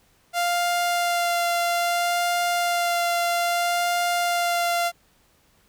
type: tone with vibrato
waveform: sawtooth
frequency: 696 Hz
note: F5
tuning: 6 cents flat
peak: -17 dBFS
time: 0.33-4.92 s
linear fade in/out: 50 ms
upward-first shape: sine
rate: 0.61 Hz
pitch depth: 11 cents each way
effects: pink hiss -61 dBFS RMS until 5.68 s